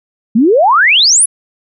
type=exponential sweep; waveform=sine; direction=up; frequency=205.5 to 11000 Hz; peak=-5 dBFS; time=0.35-1.26 s; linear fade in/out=10 ms; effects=none